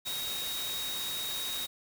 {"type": "tone in noise", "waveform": "sine", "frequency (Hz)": 3772, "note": "A#7", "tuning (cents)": 20, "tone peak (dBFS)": -35, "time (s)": [0.05, 1.67], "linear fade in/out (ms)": 20, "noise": "white", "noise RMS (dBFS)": -38, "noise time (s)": [0.05, 1.67], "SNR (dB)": 0, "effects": []}